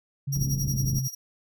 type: tone with pitch glide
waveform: sine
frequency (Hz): 138.59 to 132.71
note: C#3 to C3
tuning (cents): 0 to +25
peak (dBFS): -26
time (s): 0.27-1.08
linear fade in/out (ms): 10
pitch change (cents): -75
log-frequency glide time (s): 0.68-0.79
type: tone with tremolo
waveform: sawtooth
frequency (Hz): 5690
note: F8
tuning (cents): +31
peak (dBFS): -26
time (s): 0.32-1.15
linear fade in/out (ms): 10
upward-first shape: sine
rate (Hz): 11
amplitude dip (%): 85
type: low-pass noise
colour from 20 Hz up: white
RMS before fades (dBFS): -31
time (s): 0.36-0.99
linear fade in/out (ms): 0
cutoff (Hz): 210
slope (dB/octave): 24
effects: none